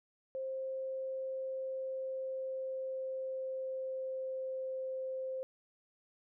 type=tone with pitch glide; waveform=sine; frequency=528 to 523.1 Hz; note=C5 to C5; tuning=+16 to -1 cents; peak=-36 dBFS; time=0.35-5.43 s; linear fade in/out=0 ms; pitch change=-17 cents; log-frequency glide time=0.62-4.89 s; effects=none